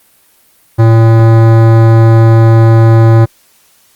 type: tone with hard clipping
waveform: sine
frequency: 113.3 Hz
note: A#2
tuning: 49 cents flat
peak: -4 dBFS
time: 0.78-3.26 s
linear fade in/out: 20 ms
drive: 18 dB
effects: white hiss -48 dBFS RMS until 3.95 s + Opus 32 kbps